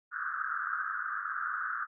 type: band-pass noise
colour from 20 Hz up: white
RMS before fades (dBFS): -35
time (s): 0.11-1.87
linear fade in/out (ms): 50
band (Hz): 1200 to 1600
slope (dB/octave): 96
effects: none